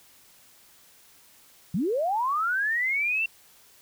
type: linear sweep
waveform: sine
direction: up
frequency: 148.7 to 2728 Hz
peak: -23 dBFS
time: 1.74-3.26 s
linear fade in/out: 5 ms
effects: white hiss -56 dBFS RMS until 3.81 s